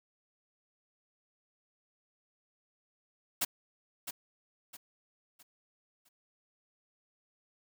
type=noise with echo; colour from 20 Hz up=white; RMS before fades=-30 dBFS; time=3.41-3.45 s; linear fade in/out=10 ms; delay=660 ms; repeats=4; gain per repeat=-9 dB; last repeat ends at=6.09 s; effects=none